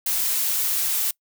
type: noise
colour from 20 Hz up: blue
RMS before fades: -23 dBFS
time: 0.06-1.11 s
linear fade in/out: 5 ms
effects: noise-tail reverb RT60 0.1 s tail -24 dB re dry